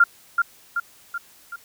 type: tone with echo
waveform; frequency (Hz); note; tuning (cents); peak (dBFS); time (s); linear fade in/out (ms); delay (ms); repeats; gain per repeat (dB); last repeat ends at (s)
sine; 1396; F6; -1; -10; 0-0.04; 5; 380; 4; -5; 1.56
effects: white hiss -52 dBFS RMS until 1.64 s